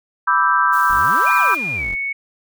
sine chord, E minor seventh, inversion second, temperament equal, 987.8 / 1174.7 / 1318.5 / 1568 Hz, B5 / D6 / E6 / G6, 0 / 0 / 0 / 0 cents, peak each -18 dBFS, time 0.27-1.55 s, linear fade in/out 10 ms
blue noise, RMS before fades -35 dBFS, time 0.72-1.57 s, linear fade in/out 20 ms
35% pulse exponential two-way sweep, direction up then down, 32.7 to 1174.7 to 32.7 Hz, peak -27 dBFS, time 0.9-1.95 s, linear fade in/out 0 ms, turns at 1.34 s
sine tone with pitch glide, 2417 to 2216 Hz, D7 to C#7, +49 to -1 cents, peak -20 dBFS, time 1.26-2.13 s, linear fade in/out 10 ms, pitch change -150 cents, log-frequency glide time 1.75-1.85 s
effects none

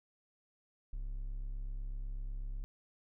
triangle tone, 34.04 Hz, C#1, 31 cents flat, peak -35 dBFS, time 0.93-2.64 s, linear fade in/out 0 ms, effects none

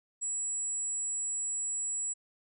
sine tone, 7800 Hz, B8, 23 cents flat, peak -31 dBFS, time 0.21-2.14 s, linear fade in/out 20 ms, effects none

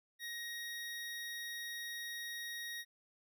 25% pulse tone, 1880 Hz, A#6, 14 cents sharp, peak -38 dBFS, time 0.19-2.85 s, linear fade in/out 50 ms, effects none

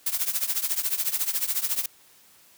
blue noise with tremolo, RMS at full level -23 dBFS, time 0.06-1.86 s, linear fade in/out 5 ms, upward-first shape triangle, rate 14 Hz, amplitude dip 90%, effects white hiss -56 dBFS RMS until 2.57 s + high-pass 80 Hz 12 dB/octave

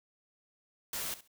white noise with echo, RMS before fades -37 dBFS, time 0.93-1.14 s, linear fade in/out 2 ms, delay 68 ms, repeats 2, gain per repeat -15 dB, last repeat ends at 1.276 s, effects none

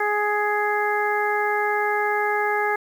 harmonic tone, 417 Hz, G#4, 7 cents sharp, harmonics 1 / 2 / 3 / 4 / 5, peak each -25 / -24 / -29 / -26 / -29 dBFS, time 0-2.76 s, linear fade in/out 5 ms, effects 8-bit

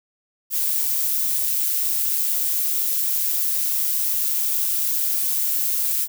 violet noise with amplitude modulation, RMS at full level -20 dBFS, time 0.5-6.08 s, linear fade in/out 50 ms, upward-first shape sine, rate 147 Hz, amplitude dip 40%, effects none

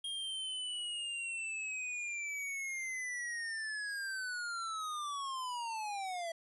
square linear sweep, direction down, 3241 to 655 Hz, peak -38 dBFS, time 0.04-6.32 s, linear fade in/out 5 ms, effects resampled to 24000 Hz + 12-bit

